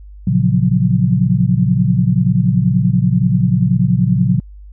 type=chord; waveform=sine; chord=Gb major seventh; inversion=first; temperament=equal; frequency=116.54 / 138.59 / 174.61 / 185 Hz; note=Bb2 / Db3 / F3 / Gb3; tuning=0 / 0 / 0 / 0 cents; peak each=-16 dBFS; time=0.27-4.4 s; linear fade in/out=5 ms; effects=added 50 Hz sine -33 dBFS peak until 4.72 s